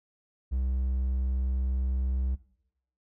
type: tone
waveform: triangle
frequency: 64.3 Hz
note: C2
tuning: 30 cents flat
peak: -24 dBFS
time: 0.51-2.36 s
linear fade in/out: 20 ms
effects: noise-tail reverb RT60 0.7 s tail -18 dB re dry